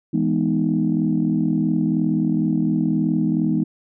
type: chord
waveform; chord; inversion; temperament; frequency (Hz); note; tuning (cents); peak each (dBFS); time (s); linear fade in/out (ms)
sine; E major seventh; none; equal; 164.81 / 207.7 / 246.9 / 311.1; E3 / G#3 / B3 / D#4; 0 / 0 / 0 / 0; -22; 0.13-3.64; 10
effects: tanh soft clip ceiling -8 dBFS